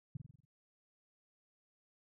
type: tone with echo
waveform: sine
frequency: 137.5 Hz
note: C#3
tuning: 14 cents flat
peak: -37 dBFS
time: 0.15-0.17 s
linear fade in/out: 5 ms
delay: 47 ms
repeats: 6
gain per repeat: -5 dB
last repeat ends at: 0.452 s
effects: none